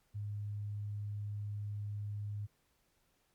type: tone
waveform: sine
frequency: 103.4 Hz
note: G#2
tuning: 7 cents flat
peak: -37 dBFS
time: 0.14-2.47 s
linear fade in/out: 20 ms
effects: pink hiss -75 dBFS RMS until 3.34 s + MP3 96 kbps